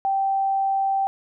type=tone; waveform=sine; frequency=780 Hz; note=G5; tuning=9 cents flat; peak=-19 dBFS; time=0.05-1.07 s; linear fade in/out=0 ms; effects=none